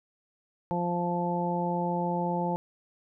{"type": "harmonic tone", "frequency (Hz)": 174.61, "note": "F3", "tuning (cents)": 0, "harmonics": [1, 2, 3, 4, 5], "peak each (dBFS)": [-30, -35, -34, -37, -31], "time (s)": [0.71, 2.56], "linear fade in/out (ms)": 0, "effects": []}